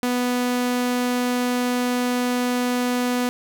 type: tone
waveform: sawtooth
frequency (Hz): 246.9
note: B3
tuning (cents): 0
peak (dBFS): -16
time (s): 0.03-3.29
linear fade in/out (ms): 0
effects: none